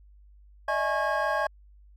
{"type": "tone cluster", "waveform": "triangle", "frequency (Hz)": [599, 645, 841, 1095, 1631], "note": ["D5", "E5", "G#5", "C#6", "G#6"], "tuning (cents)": [34, -38, 22, -22, -32], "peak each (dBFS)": -29, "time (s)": [0.68, 1.47], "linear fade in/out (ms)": 5, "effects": ["added 50 Hz sine -51 dBFS peak until 1.96 s"]}